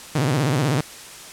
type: tone with vibrato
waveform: sawtooth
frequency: 138.59 Hz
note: C#3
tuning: in tune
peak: -14 dBFS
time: 0.15-0.81 s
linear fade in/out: 5 ms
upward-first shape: sine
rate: 16 Hz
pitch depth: 230 cents each way
effects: white hiss -39 dBFS RMS until 1.32 s + low-pass 10000 Hz 12 dB/octave